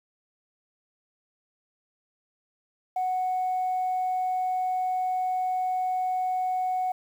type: tone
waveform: sine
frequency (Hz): 740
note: F#5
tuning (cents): 0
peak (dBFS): -23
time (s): 2.96-6.92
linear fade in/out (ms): 5
effects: tanh soft clip ceiling -21 dBFS + 9-bit